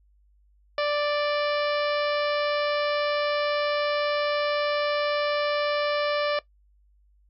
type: harmonic tone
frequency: 587.3 Hz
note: D5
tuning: in tune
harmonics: 1 / 2 / 3 / 4 / 5 / 6 / 7 / 8 / 9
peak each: -24 / -30 / -34 / -36 / -38 / -40 / -41 / -42 / -43 dBFS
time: 0.78-6.39 s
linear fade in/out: 2 ms
effects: noise-tail reverb RT60 0.1 s tail -18 dB re dry + added 50 Hz sine -58 dBFS peak until 7.29 s